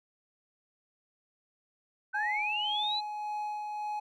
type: linear sweep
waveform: sine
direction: up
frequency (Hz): 1494 to 4101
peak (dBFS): -30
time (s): 2.13-3.01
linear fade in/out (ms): 20
type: tone with tremolo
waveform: triangle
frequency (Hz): 841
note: G#5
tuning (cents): +22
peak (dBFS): -30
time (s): 2.14-4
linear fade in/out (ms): 10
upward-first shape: sine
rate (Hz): 1.8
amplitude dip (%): 30
effects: none